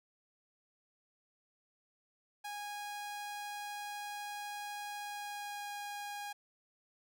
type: tone with pitch glide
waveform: sawtooth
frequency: 824 to 819.3 Hz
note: G#5 to G#5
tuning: -14 to -24 cents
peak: -37 dBFS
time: 2.44-6.33 s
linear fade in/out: 10 ms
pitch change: -10 cents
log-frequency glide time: 4.94-5.72 s
effects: none